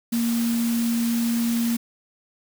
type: tone in noise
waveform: sine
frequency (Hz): 233.1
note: A#3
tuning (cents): 0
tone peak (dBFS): -20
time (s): 0.12-1.77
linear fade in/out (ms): 10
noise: white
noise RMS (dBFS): -33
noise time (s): 0.12-1.77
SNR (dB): +10
effects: none